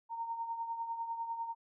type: tone with tremolo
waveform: sine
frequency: 921 Hz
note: A#5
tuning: 21 cents flat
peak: -33 dBFS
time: 0.09-1.55 s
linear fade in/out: 50 ms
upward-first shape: triangle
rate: 10 Hz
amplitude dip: 65%
effects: none